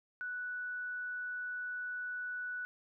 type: tone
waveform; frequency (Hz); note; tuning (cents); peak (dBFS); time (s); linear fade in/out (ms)
sine; 1480; F#6; 0; -37; 0.21-2.65; 0
effects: none